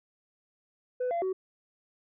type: tone with pitch steps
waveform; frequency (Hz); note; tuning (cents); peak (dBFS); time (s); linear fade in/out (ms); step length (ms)
sine; 501 / 684 / 376.4; B4 / F5 / F#4; +25 / -36 / +30; -25; 1-1.33; 10; 110
effects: tanh soft clip ceiling -26 dBFS